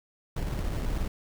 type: noise with sample-and-hold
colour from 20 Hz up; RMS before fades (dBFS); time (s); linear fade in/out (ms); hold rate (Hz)
brown; -30; 0.36-1.08; 5; 2450
effects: none